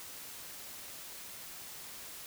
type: silence
effects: white hiss -47 dBFS RMS until 2.26 s